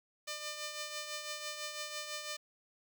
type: tone with tremolo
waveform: 5% pulse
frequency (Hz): 600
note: D5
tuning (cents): +37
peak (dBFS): -26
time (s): 0.27-2.37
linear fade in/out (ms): 10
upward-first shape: triangle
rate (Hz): 6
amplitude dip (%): 55
effects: none